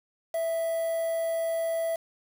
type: tone with quantisation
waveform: triangle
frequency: 659.3 Hz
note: E5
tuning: in tune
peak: -24 dBFS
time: 0.34-1.96 s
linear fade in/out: 5 ms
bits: 7
effects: none